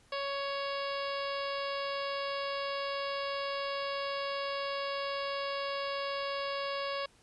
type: harmonic tone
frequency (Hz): 557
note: C#5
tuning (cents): +8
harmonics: 1 / 2 / 3 / 4 / 5 / 6 / 7 / 8 / 9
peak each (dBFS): -36 / -38 / -44 / -46 / -44 / -47 / -49 / -47 / -48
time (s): 0.12-7.06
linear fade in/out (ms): 5
effects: pink hiss -64 dBFS RMS until 7.22 s + resampled to 24000 Hz